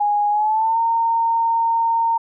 sine tone with pitch glide, 827 to 917.6 Hz, G#5 to A#5, -8 to -28 cents, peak -15 dBFS, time 0-2.18 s, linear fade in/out 10 ms, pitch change +180 cents, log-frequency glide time 0.3-0.79 s, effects none

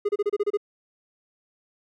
triangle tone bursts, 411.5 Hz, G#4, 16 cents flat, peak -18 dBFS, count 8, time 0.05-0.573 s, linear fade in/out 10 ms, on 40 ms, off 29 ms, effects none

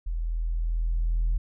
sine tone with level ramp, 41.2 Hz, E1, in tune, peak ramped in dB -26 to -19 dBFS, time 0.06-1.38 s, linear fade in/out 10 ms, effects tanh soft clip ceiling -19 dBFS

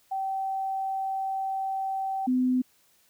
sine tone pair in turn, 772 / 253.8 Hz, G5 / B3, -27 / +47 cents, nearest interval octave + perfect fifth, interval 1926 cents, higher first, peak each -27 / -21 dBFS, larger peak second, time 0.11-2.27 / 2.27-2.62 s, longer first, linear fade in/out 10 ms, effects white hiss -64 dBFS RMS until 3.09 s

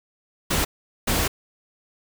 pink noise bursts at uneven times, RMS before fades -22 dBFS, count 2, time 0.5-0.65 / 1.07-1.28 s, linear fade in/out 10 ms, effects none

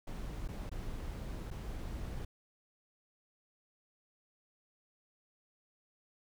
brown noise with dropouts, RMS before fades -41 dBFS, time 0.07-2.25 s, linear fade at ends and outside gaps 5 ms, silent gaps 0.478-0.486 / 0.695-0.715 / 1.505-1.511 s, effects none

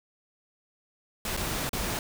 pink noise with dropouts, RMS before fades -31 dBFS, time 1.25-1.99 s, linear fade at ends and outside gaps 2 ms, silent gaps 1.367-1.373 / 1.693-1.731 s, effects none

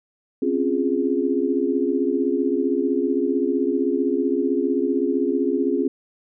sine chord, Db major seventh, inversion third, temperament equal, 261.6 / 277.2 / 349.2 / 415.3 Hz, C4 / Db4 / F4 / Ab4, 0 / 0 / 0 / 0 cents, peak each -24 dBFS, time 0.42-5.88 s, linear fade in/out 5 ms, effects none

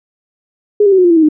sine tone with pitch steps, 415.3 / 397.5 / 380.4 / 364.1 / 348.4 / 333.5 / 319.1 / 305.4 Hz, G#4 / G4 / F#4 / F#4 / F4 / E4 / D#4 / D#4, 0 / +24 / +48 / -28 / -4 / +20 / +44 / -32 cents, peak -5 dBFS, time 0.8-1.288 s, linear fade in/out 5 ms, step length 61 ms, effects none

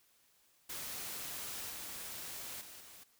white noise with level steps, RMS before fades -43 / -45 / -52 / -55 dBFS, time 0.69-3.04 s, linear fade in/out 10 ms, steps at 1.7 / 2.61 / 2.8 s, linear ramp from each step 2 ms, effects white hiss -70 dBFS RMS until 3.19 s

